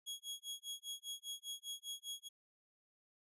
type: tone with tremolo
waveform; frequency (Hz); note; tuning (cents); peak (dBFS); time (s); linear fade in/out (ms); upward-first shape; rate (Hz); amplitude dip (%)
sawtooth; 3322; G#7; 0; -38; 0.06-2.29; 20; sine; 5; 100
effects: resampled to 32000 Hz